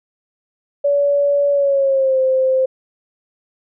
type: tone with pitch glide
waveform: sine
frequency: 570 to 522.7 Hz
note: C#5 to C5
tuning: +48 to -2 cents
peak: -12 dBFS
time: 0.84-2.66 s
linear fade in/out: 10 ms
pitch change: -150 cents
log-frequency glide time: 1.51-2.19 s
effects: none